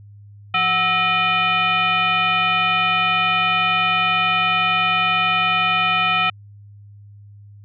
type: tone with frequency modulation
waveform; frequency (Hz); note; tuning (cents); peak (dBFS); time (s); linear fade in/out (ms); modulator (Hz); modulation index
sine; 1875; A#6; +10; -15; 0.54-6.3; 5; 568; 2
effects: added 102 Hz sine -40 dBFS peak until 7.64 s